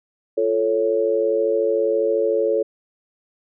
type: chord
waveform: sine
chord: F augmented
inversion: none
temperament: equal with one note detuned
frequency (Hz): 347.2 / 440 / 554.4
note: F4 / A4 / C#5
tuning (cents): -10 / 0 / 0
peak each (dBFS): -25 / -19 / -21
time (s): 0.37-2.63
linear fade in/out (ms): 10
effects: none